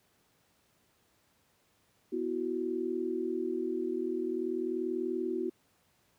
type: chord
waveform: sine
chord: B suspended fourth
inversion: none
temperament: equal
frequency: 246.9 / 329.6 / 370 Hz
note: B3 / E4 / F#4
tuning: 0 / 0 / 0 cents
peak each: -38 / -35 / -33 dBFS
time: 2.12-5.5 s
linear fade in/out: 10 ms
effects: pink hiss -70 dBFS RMS until 6.18 s + high-pass 80 Hz 12 dB/octave